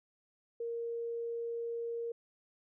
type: tone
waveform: sine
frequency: 466.2 Hz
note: A#4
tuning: in tune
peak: -35 dBFS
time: 0.6-2.12 s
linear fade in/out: 5 ms
effects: none